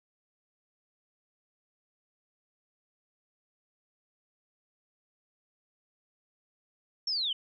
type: linear sweep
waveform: sine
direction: down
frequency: 5530 to 2960 Hz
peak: -28 dBFS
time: 7.07-7.33 s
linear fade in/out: 5 ms
effects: none